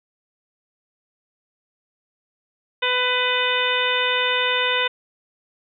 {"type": "harmonic tone with a mistuned harmonic", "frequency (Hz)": 498.9, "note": "B4", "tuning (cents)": 17, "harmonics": [1, 2, 3, 4, 5, 6, 7], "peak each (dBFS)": [-26, -26, -26, -26, -26, -26, -26], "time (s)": [2.82, 4.88], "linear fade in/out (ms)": 10, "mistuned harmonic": 7, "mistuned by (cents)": 51, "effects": []}